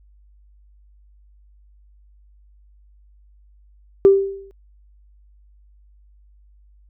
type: tone with exponential decay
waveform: sine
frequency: 392 Hz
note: G4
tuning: in tune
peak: -4 dBFS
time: 4.05-4.51 s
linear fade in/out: 0 ms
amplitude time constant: 100 ms
effects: tanh soft clip ceiling -1 dBFS + added 50 Hz sine -49 dBFS peak until 6.89 s